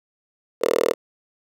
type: tone with high-pass filter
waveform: 5% pulse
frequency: 40 Hz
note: D#1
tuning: 49 cents sharp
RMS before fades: -20 dBFS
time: 0.61-0.94 s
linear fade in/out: 20 ms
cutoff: 480 Hz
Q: 4.9
effects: none